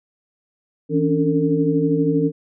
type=tone cluster; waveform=sine; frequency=161.6 / 276.7 / 289.2 / 452.4 Hz; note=E3 / C#4 / D4 / A4; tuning=-34 / -3 / -27 / +48 cents; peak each=-21 dBFS; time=0.89-2.32 s; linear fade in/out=50 ms; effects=none